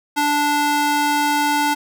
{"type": "tone with high-pass filter", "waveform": "square", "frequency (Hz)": 293, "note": "D4", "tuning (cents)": -4, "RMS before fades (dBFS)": -18, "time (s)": [0.16, 1.75], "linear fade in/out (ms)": 20, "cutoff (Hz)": 600, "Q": 2, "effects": []}